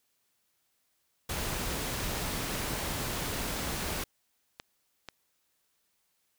pink noise, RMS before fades -34 dBFS, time 1.29-4.04 s, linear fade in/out 5 ms
clicks, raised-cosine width 0.2 ms, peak -23 dBFS, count 2, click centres 4.599 / 5.087 s
effects white hiss -75 dBFS RMS until 6.38 s

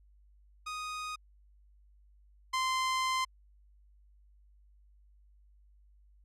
sawtooth tone pair in turn, 1244.5 / 1039.3 Hz, D#6 / C6, 0 / -12 cents, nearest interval minor third, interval 312 cents, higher first, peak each -33 / -25 dBFS, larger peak second, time 0.66-1.16 / 2.53-3.25 s, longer second, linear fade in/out 10 ms, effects added 50 Hz sine -59 dBFS peak until 6.24 s + low-pass 8000 Hz 12 dB/octave

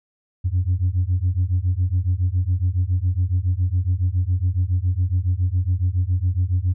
sine beating tone pair, 87.31 / 94.51 Hz, F2 / F#2, 0 / +37 cents, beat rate 7.2 Hz, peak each -19 dBFS, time 0.44-6.74 s, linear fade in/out 20 ms, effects tanh soft clip ceiling -13 dBFS

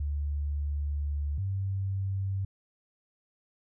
sine tone pair in turn, 72.6 / 96.91 Hz, D2 / G2, -19 / -19 cents, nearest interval perfect fourth, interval 500 cents, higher second, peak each -28 dBFS, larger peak neither, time 0-1.38 / 1.38-2.45 s, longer first, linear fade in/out 5 ms, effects none

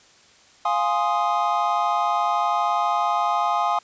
triangle chord, F minor seventh, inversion none, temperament equal, 698.5 / 830.6 / 1046.5 / 1244.5 Hz, F5 / Ab5 / C6 / Eb6, 0 / 0 / 0 / 0 cents, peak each -23 / -22 / -24 / -23 dBFS, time 0.65-3.79 s, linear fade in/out 5 ms, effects white hiss -53 dBFS RMS until 3.83 s + resampled to 16000 Hz

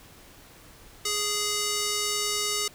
square tone with band-pass filter, 415.3 Hz, G#4, in tune, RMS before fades -28 dBFS, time 1.05-2.68 s, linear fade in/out 5 ms, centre 6400 Hz, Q 1, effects pink hiss -51 dBFS RMS until 2.74 s

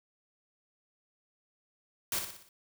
white noise with echo, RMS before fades -32 dBFS, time 2.12-2.19 s, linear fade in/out 2 ms, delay 60 ms, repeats 5, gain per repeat -6 dB, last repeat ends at 2.49 s, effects none

